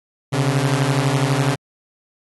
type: beating tone pair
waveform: sawtooth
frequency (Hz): 130.81 / 142.81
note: C3 / D3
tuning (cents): 0 / -48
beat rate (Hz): 12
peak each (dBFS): -15 / -15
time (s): 0.32-1.56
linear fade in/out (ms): 20
effects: AAC 32 kbps